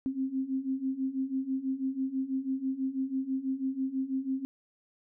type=beating tone pair; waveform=sine; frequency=261.6 / 267.7 Hz; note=C4 / C4; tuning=0 / +40 cents; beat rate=6.1 Hz; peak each=-34 / -31 dBFS; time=0.06-4.45 s; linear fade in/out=0 ms; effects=none